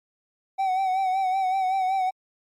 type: tone with vibrato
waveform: triangle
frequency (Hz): 758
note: F#5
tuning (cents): +42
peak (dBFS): -19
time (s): 0.58-2.11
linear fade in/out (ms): 20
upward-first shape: sine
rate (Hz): 5.3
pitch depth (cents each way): 47
effects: MP3 64 kbps